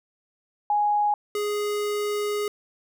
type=tone pair in turn; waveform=sine / square; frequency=830.6 / 415.3 Hz; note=G#5 / G#4; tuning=0 / 0 cents; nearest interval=octave; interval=1200 cents; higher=first; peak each=-19 / -25 dBFS; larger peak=first; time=0.7-1.14 / 1.35-2.48 s; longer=second; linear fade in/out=2 ms; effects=none